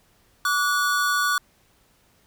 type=tone pair together; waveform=square; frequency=1151.6 / 1464 Hz; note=D6 / F#6; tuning=-34 / -19 cents; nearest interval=major third; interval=415 cents; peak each=-24 / -23 dBFS; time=0.45-1.38 s; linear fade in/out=2 ms; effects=pink hiss -61 dBFS RMS until 2.26 s